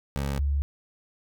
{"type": "tone pair in turn", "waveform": ["20% pulse", "sine"], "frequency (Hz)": [69.5, 70.8], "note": ["C#2", "C#2"], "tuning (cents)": [5, 37], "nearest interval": "unison", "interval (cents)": 32, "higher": "second", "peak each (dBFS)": -22, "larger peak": "neither", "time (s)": [[0.16, 0.39], [0.39, 0.62]], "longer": "neither", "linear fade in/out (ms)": 0, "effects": []}